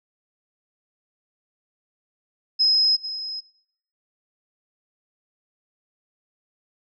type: tone with echo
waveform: sine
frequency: 5110 Hz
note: D#8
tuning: 45 cents sharp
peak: -15 dBFS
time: 2.59-2.97 s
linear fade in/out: 20 ms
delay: 440 ms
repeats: 1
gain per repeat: -13 dB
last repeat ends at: 3.41 s
effects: noise-tail reverb RT60 0.7 s tail -21 dB re dry